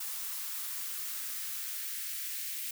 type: noise with high-pass filter sweep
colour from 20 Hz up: blue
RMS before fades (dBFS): -38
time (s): 0-2.71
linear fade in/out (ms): 5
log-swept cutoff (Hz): 920 to 2100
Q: 1.7
effects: none